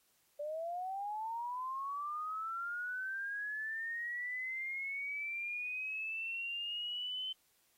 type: linear sweep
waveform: sine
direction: up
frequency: 578 to 3072 Hz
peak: -37 dBFS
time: 0.39-7.33 s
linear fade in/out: 10 ms
effects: white hiss -73 dBFS RMS until 7.77 s + AAC 48 kbps